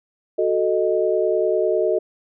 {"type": "chord", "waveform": "sine", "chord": "D# diminished", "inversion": "first", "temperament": "equal", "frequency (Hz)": [370, 440, 622.3], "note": ["F#4", "A4", "D#5"], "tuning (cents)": [0, 0, 0], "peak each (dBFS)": -21, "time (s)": [0.38, 1.99], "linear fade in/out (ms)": 10, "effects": []}